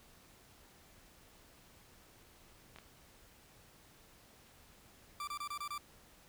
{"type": "clicks", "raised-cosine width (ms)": 0.3, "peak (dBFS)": -35, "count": 2, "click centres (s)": [2.761, 2.786]}
{"type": "tone bursts", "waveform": "40% pulse", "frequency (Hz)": 1174, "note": "D6", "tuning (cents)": -1, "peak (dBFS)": -38, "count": 6, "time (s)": [5.2, 5.779], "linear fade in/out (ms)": 2, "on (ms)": 74, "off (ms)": 27}
{"effects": ["pink hiss -62 dBFS RMS until 6.28 s"]}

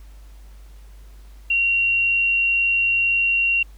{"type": "tone", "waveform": "sine", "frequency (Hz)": 2751, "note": "F7", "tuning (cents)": -27, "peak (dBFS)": -16, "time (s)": [1.5, 3.63], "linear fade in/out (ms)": 5, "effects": ["added 50 Hz sine -40 dBFS peak until 3.77 s", "pink hiss -56 dBFS RMS until 3.77 s"]}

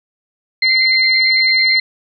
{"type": "tone pair together", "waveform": "sine", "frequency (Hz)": [2065, 4178], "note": ["C7", "C8"], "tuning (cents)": [-23, -3], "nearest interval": "octave", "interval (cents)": 1220, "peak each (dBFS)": [-12, -14], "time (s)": [0.62, 1.8], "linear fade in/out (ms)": 5, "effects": []}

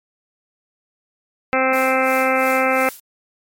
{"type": "harmonic tone", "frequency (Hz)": 261.6, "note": "C4", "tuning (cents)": 0, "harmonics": [1, 2, 3, 4, 5, 6, 7, 8, 9, 10], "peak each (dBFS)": [-24, -19, -22, -29, -22, -26, -33, -23, -27, -28], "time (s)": [1.53, 2.89], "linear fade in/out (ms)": 0}
{"type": "noise with tremolo", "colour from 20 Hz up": "blue", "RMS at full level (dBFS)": -32, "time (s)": [1.73, 3], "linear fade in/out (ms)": 2, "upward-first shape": "sine", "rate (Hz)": 2.9, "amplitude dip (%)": 80}
{"effects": ["MP3 64 kbps"]}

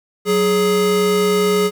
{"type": "tone pair together", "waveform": "square", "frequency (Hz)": [186.2, 418], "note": ["F#3", "G#4"], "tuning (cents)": [11, 11], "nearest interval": "octave + major second", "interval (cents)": 1400, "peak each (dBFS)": [-21, -15], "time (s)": [0.25, 1.71], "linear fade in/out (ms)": 50, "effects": ["8-bit"]}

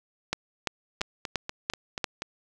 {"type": "two click trains", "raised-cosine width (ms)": 0.2, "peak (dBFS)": [-15, -9], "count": [6, 6], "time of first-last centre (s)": [[1.01, 2.221], [0.33, 2.042]], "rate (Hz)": [4.13, 2.92], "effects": []}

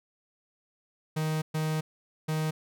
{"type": "tone bursts at uneven times", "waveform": "45% pulse", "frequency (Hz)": 156.3, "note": "D#3", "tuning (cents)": 8, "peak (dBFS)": -27, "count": 3, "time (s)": [[1.16, 1.42], [1.54, 1.81], [2.28, 2.51]], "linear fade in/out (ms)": 10, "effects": []}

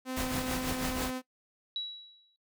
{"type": "tone with pitch glide", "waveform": "sawtooth", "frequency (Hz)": [258, 256.2], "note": ["C4", "C4"], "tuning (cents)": [-24, -36], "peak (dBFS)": -30, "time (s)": [0.05, 1.22], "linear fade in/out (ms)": 50, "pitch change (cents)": -12, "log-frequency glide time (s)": [0.16, 0.25]}
{"type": "noise with tremolo", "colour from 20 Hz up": "pink", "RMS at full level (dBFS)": -33, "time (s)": [0.16, 1.11], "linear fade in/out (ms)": 10, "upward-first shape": "triangle", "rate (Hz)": 6.1, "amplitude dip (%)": 65}
{"type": "tone with exponential decay", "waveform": "sine", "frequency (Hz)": 3900, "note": "B7", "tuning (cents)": -23, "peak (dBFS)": -30, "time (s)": [1.76, 2.36], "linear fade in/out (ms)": 1, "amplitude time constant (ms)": 130}
{"effects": ["noise-tail reverb RT60 0.1 s tail -18 dB re dry"]}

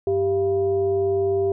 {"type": "tone with frequency modulation", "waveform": "sine", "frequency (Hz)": 392, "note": "G4", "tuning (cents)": 0, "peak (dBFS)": -18, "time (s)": [0.07, 1.52], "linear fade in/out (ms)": 2, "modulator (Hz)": 295, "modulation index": 0.48, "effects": []}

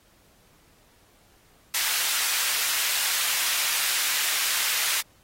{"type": "high-pass noise", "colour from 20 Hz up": "pink", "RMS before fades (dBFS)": -26, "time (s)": [1.74, 5.01], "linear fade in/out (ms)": 5, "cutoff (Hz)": 1800, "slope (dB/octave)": 12, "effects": ["pink hiss -60 dBFS RMS until 5.23 s", "AAC 48 kbps"]}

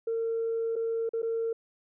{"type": "tone with dropouts", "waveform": "sine", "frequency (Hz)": 455.7, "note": "A#4", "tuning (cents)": -39, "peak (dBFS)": -26, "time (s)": [0.07, 1.53], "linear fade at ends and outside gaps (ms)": 5, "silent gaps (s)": [[0.757, 0.762], [1.092, 1.134], [1.22, 1.228]], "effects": ["tanh soft clip ceiling -23 dBFS"]}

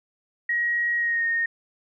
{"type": "tone with pitch glide", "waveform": "sine", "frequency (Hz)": [1896, 1848.4], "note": ["A#6", "A#6"], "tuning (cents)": [29, -15], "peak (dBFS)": -21, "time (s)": [0.49, 1.46], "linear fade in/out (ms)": 5, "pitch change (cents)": -44, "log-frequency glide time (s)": [0.96, 1.25], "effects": []}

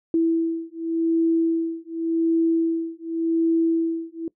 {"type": "beating tone pair", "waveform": "sine", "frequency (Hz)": [328.9, 329.78], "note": ["E4", "E4"], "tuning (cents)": [-4, 1], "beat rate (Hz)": 0.88, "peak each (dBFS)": -22, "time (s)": [0.14, 4.28], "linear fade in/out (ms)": 2, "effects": ["noise-tail reverb RT60 0.1 s tail -21 dB re dry"]}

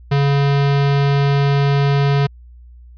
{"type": "tone", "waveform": "square", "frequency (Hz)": 140.8, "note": "C#3", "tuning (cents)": 27, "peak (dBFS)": -13, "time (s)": [0.11, 2.27], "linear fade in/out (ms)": 10, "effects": ["added 60 Hz sine -38 dBFS peak until 2.97 s", "resampled to 11025 Hz"]}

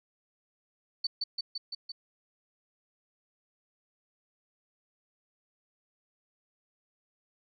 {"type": "tone with echo", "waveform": "sine", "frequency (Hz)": 4511, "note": "C#8", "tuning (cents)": 29, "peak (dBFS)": -27, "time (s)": [1.04, 1.07], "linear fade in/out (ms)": 5, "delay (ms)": 170, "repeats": 5, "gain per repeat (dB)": -2, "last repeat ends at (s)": 1.92, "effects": []}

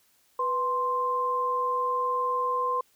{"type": "tone pair together", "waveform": "sine", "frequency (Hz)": [493.9, 1046.5], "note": ["B4", "C6"], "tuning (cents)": [0, 0], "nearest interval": "octave + minor second", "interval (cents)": 1300, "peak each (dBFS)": [-31, -25], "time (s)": [0.39, 2.81], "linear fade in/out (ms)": 5, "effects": ["white hiss -65 dBFS RMS until 2.95 s"]}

